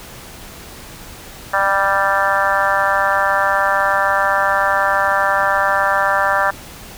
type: harmonic tone with a mistuned harmonic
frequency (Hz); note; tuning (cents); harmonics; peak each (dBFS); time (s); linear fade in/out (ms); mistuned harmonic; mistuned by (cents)
196; G3; 0; 3 / 4 / 5 / 6 / 7 / 8 / 9; -21 / -21 / -21 / -21 / -21 / -21 / -21; 1.53-6.51; 10; 3; +22
effects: pink hiss -36 dBFS RMS until 6.97 s